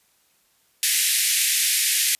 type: band-pass noise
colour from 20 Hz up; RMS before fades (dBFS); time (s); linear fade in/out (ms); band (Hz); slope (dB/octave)
white; -21; 0.83-2.15; 0; 1800 to 13000; 48
effects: white hiss -63 dBFS RMS until 2.19 s + resampled to 32000 Hz